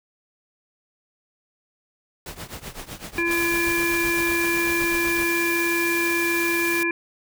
pink noise with tremolo, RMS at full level -33 dBFS, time 2.26-5.24 s, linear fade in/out 2 ms, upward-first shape triangle, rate 7.9 Hz, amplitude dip 90%
harmonic tone, 340 Hz, F4, 46 cents flat, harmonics 1 / 3 / 5 / 7, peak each -24 / -32 / -27 / -24 dBFS, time 3.18-6.91 s, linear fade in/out 2 ms
white noise, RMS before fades -31 dBFS, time 3.31-6.83 s, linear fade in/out 0 ms
effects none

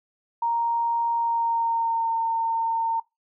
sine tone with pitch glide, 932.3 to 911 Hz, A#5 to A#5, 0 to -40 cents, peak -21 dBFS, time 0.42-3 s, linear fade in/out 5 ms, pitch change -40 cents, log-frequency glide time 1.14-2.15 s, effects noise-tail reverb RT60 0.2 s tail -23 dB re dry

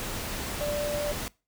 sine tone in noise, 587.3 Hz, D5, in tune, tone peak -28 dBFS, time 0.61-1.12 s, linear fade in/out 0 ms, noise pink, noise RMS -34 dBFS, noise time 0-1.28 s, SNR +3 dB, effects noise-tail reverb RT60 0.3 s tail -23 dB re dry

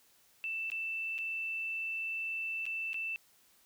sine tone with dropouts, 2659 Hz, E7, 14 cents sharp, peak -34 dBFS, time 0.44-3.16 s, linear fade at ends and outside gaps 0 ms, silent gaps 0.701-0.718 / 1.181-1.187 / 2.655-2.664 / 2.932-2.943 s, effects white hiss -66 dBFS RMS until 3.65 s

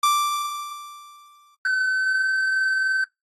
45% pulse tone with exponential decay, 1174.7 Hz, D6, in tune, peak -15 dBFS, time 0.03-1.55 s, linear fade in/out 5 ms, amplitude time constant 330 ms
triangle tone with pitch glide, 1522 to 1539.7 Hz, F#6 to G6, +48 to -32 cents, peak -18 dBFS, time 1.65-3.04 s, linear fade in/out 2 ms, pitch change +20 cents, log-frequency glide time 1.89-2.29 s
effects noise-tail reverb RT60 0.2 s tail -26 dB re dry + AAC 32 kbps

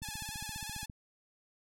5% pulse tone with vibrato, 854 Hz, G#5, 48 cents sharp, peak -28 dBFS, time 0.02-0.86 s, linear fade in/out 10 ms, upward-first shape square, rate 17 Hz, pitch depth 46 cents each way
click train, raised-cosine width 5 ms, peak -33 dBFS, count 14, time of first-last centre 0.02-0.898 s, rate 14.8 Hz
effects none

